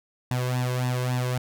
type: tone with flanger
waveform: sawtooth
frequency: 125.5 Hz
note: B2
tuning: 28 cents sharp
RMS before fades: -26 dBFS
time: 0.31-1.38 s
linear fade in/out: 2 ms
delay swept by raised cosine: 1.1 to 1.95 ms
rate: 3.6 Hz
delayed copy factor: +0.75
effects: none